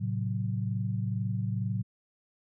sine chord, F# diminished, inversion first, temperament just, 111 / 133.2 / 185 Hz, A2 / C3 / F#3, +16 / +31 / 0 cents, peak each -30 / -35 / -34 dBFS, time 0-1.83 s, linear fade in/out 20 ms, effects none

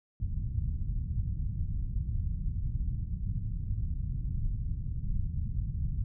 pink low-pass noise, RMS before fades -32 dBFS, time 0.2-6.04 s, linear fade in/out 5 ms, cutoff 140 Hz, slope 24 dB/octave, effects none

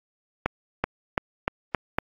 accelerating click train, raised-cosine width 0.5 ms, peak -7 dBFS, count 6, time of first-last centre 0.46-1.986 s, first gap 380 ms, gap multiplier 0.89, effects AAC 32 kbps

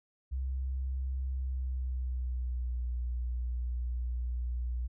sine tone with pitch glide, 65.41 to 60.68 Hz, C2 to B1, 0 to -30 cents, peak -31 dBFS, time 0.31-4.88 s, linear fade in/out 20 ms, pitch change -130 cents, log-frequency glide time 1.28-2.84 s, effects none

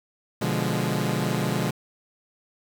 sawtooth chord, B diminished seventh, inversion none, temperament equal, 123.47 / 146.83 / 174.61 / 207.7 Hz, B2 / D3 / F3 / Ab3, 0 / 0 / 0 / 0 cents, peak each -25 dBFS, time 0.41-1.71 s, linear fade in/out 10 ms, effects 7-bit

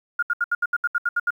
sine tone bursts, 1420 Hz, F6, 28 cents sharp, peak -18 dBFS, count 11, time 0.19-1.306 s, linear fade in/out 5 ms, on 36 ms, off 72 ms, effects 9-bit

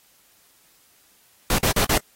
pink noise bursts, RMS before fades -20 dBFS, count 4, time 1.5-1.978 s, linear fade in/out 2 ms, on 85 ms, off 46 ms, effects white hiss -58 dBFS RMS until 2.15 s + AAC 48 kbps

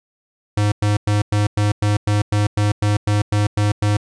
square tone bursts, 103.83 Hz, G#2, in tune, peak -15 dBFS, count 14, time 0.57-3.97 s, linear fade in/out 5 ms, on 150 ms, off 100 ms, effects resampled to 22050 Hz

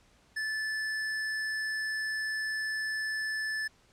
sine tone with hard clipping, 1745 Hz, A6, 15 cents flat, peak -32 dBFS, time 0.36-3.68 s, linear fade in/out 10 ms, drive 17 dB, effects pink hiss -64 dBFS RMS until 3.92 s + low-pass 8000 Hz 12 dB/octave

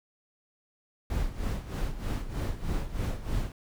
brown noise with tremolo, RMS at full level -28 dBFS, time 1.1-3.52 s, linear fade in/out 2 ms, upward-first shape sine, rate 3.2 Hz, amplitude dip 75%, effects none

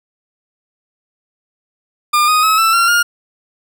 40% pulse tone with pitch steps, 1205 / 1244.6 / 1285.5 / 1327.8 / 1371.4 / 1416.5 Hz, D6 / D#6 / E6 / E6 / F6 / F6, +44 / 0 / -44 / +12 / -32 / +24 cents, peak -9 dBFS, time 2.13-3.03 s, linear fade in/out 10 ms, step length 150 ms, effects none

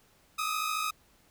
sawtooth tone pair together, 1225 / 1278.8 Hz, D#6 / D#6, -27 / +47 cents, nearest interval minor second, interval 74 cents, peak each -30 / -28 dBFS, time 0.38-0.91 s, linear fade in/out 10 ms, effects pink hiss -64 dBFS RMS until 1.3 s

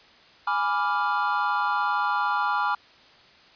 triangle chord, G# diminished seventh, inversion none, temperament equal, 830.6 / 987.8 / 1174.7 / 1396.9 Hz, G#5 / B5 / D6 / F6, 0 / 0 / 0 / 0 cents, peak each -26 dBFS, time 0.47-2.75 s, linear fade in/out 5 ms, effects white hiss -53 dBFS RMS until 3.55 s + resampled to 11025 Hz

